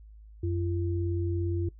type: tone pair together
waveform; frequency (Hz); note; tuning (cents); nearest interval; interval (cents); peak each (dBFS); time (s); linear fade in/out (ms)
sine; 90.45 / 341.5; F#2 / F4; -39 / -39; octave + major seventh; 2300; -28 / -32; 0.43-1.69; 5
effects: noise-tail reverb RT60 0.1 s tail -18 dB re dry + added 53 Hz sine -47 dBFS peak until 1.79 s

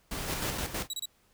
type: noise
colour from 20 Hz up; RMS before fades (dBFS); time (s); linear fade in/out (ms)
pink; -36; 0.11-0.58; 5
type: noise with tremolo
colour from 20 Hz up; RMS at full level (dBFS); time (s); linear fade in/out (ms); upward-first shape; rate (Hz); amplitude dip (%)
pink; -33; 0.26-0.88; 50; square; 6.2; 65
type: tone bursts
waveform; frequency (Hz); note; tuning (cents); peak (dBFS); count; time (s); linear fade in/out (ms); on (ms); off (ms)
25% pulse; 3881; B7; -31; -29; 3; 0.9-1.056; 2; 34; 27
effects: pink hiss -67 dBFS RMS until 1.33 s

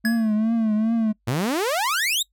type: tone with vibrato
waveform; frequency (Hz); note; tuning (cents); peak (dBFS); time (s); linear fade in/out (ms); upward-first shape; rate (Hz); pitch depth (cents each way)
triangle; 221.2; A3; +9; -16; 0.04-1.13; 20; triangle; 2.5; 89
type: tone with exponential decay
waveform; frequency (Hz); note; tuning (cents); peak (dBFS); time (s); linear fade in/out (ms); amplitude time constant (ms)
square; 1680; G#6; +19; -22; 0.05-0.35; 1; 65
type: exponential sweep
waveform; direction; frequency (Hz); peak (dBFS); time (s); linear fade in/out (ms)
sawtooth; up; 110 to 3923; -17; 1.27-2.23; 10
effects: noise-tail reverb RT60 0.1 s tail -24 dB re dry + added 50 Hz sine -67 dBFS peak until 2.32 s

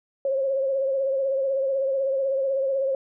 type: tone with vibrato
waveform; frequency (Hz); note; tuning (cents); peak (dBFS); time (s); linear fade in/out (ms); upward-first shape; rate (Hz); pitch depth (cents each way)
sine; 540; C#5; -45; -21; 0.25-2.95; 2; triangle; 16; 56
effects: none

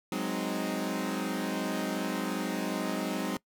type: chord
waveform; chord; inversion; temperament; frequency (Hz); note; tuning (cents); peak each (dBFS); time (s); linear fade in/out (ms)
sawtooth; Ab dominant seventh; third; equal with one note detuned; 185 / 207.7 / 259.2 / 311.1; Gb3 / Ab3 / C4 / Eb4; 0 / 0 / -16 / 0; -32; 0.12-3.37; 2
effects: noise-tail reverb RT60 0.1 s tail -22 dB re dry

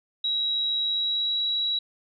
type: tone with pitch glide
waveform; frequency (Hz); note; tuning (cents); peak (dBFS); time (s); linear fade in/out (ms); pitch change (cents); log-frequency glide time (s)
sine; 3862 to 3889; B7 to B7; -39 to -27; -23; 0.24-1.79; 5; +12; 0.82-1.4
effects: none

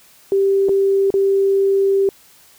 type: tone with dropouts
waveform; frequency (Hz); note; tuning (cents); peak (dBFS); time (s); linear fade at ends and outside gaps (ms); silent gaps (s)
sine; 392; G4; 0; -12; 0.32-2.09; 1; 0.686-0.692 / 1.104-1.14
effects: white hiss -49 dBFS RMS until 2.58 s

